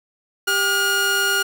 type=tone pair together; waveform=sawtooth; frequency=394.8 / 1429 Hz; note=G4 / F6; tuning=+12 / +39 cents; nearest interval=octave + minor seventh; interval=2227 cents; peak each=-22 / -14 dBFS; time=0.47-1.43 s; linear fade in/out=10 ms; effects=none